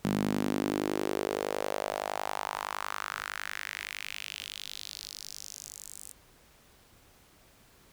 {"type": "tone with high-pass filter sweep", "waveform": "sawtooth", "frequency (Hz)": 50.8, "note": "G#1", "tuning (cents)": -38, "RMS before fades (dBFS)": -35, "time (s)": [0.04, 6.12], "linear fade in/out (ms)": 5, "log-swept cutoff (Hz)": [190, 8700], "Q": 2.8, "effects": ["pink hiss -60 dBFS RMS until 7.92 s"]}